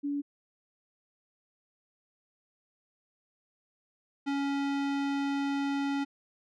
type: tone pair in turn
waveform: sine / square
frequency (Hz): 285.9 / 279.5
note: D4 / C#4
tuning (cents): -46 / +14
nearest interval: unison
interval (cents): 40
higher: first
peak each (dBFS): -29 / -29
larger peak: neither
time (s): 0.03-0.22 / 4.26-6.05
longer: second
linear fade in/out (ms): 20
effects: low-pass 4000 Hz 12 dB/octave